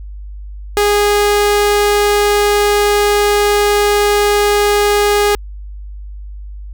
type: tone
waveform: sawtooth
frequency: 412.1 Hz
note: G#4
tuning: 13 cents flat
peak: -6 dBFS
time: 0.77-5.35 s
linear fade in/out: 0 ms
effects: added 50 Hz sine -26 dBFS peak until 6.73 s